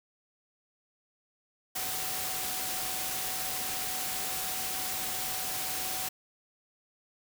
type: tone in noise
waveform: sine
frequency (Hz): 750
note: F#5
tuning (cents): +23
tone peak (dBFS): -43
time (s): 1.75-6.09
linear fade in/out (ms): 10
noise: white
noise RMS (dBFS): -34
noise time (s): 1.75-6.09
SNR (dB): -12
effects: none